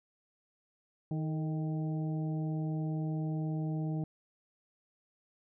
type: harmonic tone with a mistuned harmonic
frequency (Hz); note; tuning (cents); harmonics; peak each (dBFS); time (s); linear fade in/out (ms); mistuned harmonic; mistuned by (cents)
156.9; D#3; +15; 1 / 2 / 3 / 4 / 5; -32 / -39 / -49 / -49 / -50; 1.11-4.04; 2; 3; -67
effects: none